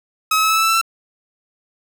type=tone with pitch steps; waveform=sawtooth; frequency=1277 / 1285.9 / 1294.8 / 1303.8 / 1312.9 / 1322 / 1331.2 / 1340.5 Hz; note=D#6 / E6 / E6 / E6 / E6 / E6 / E6 / E6; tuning=+45 / -43 / -31 / -19 / -7 / +5 / +17 / +29 cents; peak=-10 dBFS; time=0.31-0.814 s; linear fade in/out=5 ms; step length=63 ms; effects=none